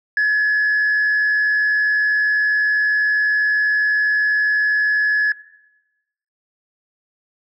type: tone with frequency modulation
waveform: sine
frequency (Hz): 1700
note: G#6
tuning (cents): +40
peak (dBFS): -12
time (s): 0.17-5.32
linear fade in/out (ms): 2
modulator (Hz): 87.7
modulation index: 0.34
effects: noise-tail reverb RT60 1.0 s tail -20 dB re dry + tanh soft clip ceiling -12 dBFS